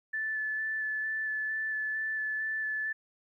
sine tone with vibrato, 1745 Hz, A6, 15 cents flat, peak -30 dBFS, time 0.13-2.93 s, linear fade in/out 10 ms, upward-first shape square, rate 2.2 Hz, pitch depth 10 cents each way, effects 12-bit

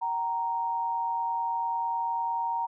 sine tone pair together, 763.4 / 932.3 Hz, G5 / A#5, -46 / 0 cents, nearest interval minor third, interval 346 cents, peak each -35 / -27 dBFS, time 0.01-2.67 s, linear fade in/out 20 ms, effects none

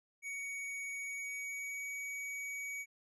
square tone with pitch glide, 2242 to 2260 Hz, C#7 to C#7, +19 to +33 cents, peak -40 dBFS, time 0.22-2.86 s, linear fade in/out 50 ms, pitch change +14 cents, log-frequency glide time 0.95-1.85 s, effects resampled to 24000 Hz

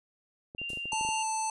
clicks, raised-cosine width 2 ms, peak -31 dBFS, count 10, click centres 0.549 / 0.616 / 0.703 / 0.733 / 0.773 / 0.856 / 0.931 / 1.011 / 1.05 / 1.089 s
sine tone, 2784 Hz, F7, 6 cents flat, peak -34 dBFS, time 0.58-1.23 s, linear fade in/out 5 ms
violet noise with exponential decay, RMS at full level -39 dBFS, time 0.69-0.98 s, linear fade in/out 5 ms, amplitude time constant 62 ms
harmonic tone, 880 Hz, A5, in tune, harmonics 1 / 3 / 5 / 7 / 9 / 10, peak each -30 / -43 / -46 / -37 / -44 / -40 dBFS, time 0.92-1.5 s, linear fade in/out 2 ms
effects resampled to 22050 Hz

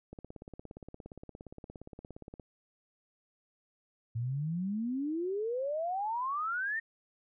click train, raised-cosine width 2 ms, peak -32 dBFS, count 40, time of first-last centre 0.13-2.397 s, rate 17.2 Hz
sine exponential sweep, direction up, 111.5 to 1864.7 Hz, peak -31 dBFS, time 4.15-6.8 s, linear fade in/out 10 ms
effects none

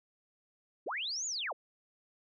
sine linear two-way sweep, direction up then down, 232.6 to 7040 to 363 Hz, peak -34 dBFS, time 0.86-1.53 s, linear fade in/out 10 ms, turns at 1.26 s, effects none

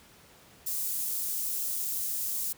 white high-pass noise, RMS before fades -32 dBFS, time 0.66-2.53 s, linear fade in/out 10 ms, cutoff 8300 Hz, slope 12 dB/octave, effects pink hiss -56 dBFS RMS until 2.57 s + high-pass 60 Hz 12 dB/octave

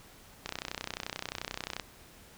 click train, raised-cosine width 0.2 ms, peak -17 dBFS, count 43, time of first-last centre 0.46-1.798 s, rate 31.4 Hz, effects pink hiss -55 dBFS RMS until 2.37 s

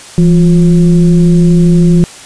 sine tone with frequency modulation, 169.7 Hz, F3, 49 cents flat, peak -3 dBFS, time 0.18-2.04 s, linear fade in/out 0 ms, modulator 186 Hz, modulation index 0.57, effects white hiss -31 dBFS RMS until 2.25 s + resampled to 22050 Hz

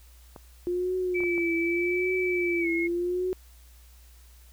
clicks, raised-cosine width 1 ms, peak -28 dBFS, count 4, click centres 0.362 / 1.205 / 1.236 / 1.38 s
sine tone with vibrato, 351.7 Hz, F4, 12 cents sharp, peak -25 dBFS, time 0.67-3.33 s, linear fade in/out 0 ms, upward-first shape triangle, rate 0.85 Hz, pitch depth 96 cents each way
sine tone with pitch glide, 2307 to 2165 Hz, D7 to C#7, -31 to -41 cents, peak -28 dBFS, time 1.14-2.88 s, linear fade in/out 20 ms, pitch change -110 cents, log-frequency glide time 2.6-2.68 s
effects added 60 Hz sine -50 dBFS peak until 4.52 s + white hiss -59 dBFS RMS until 4.52 s

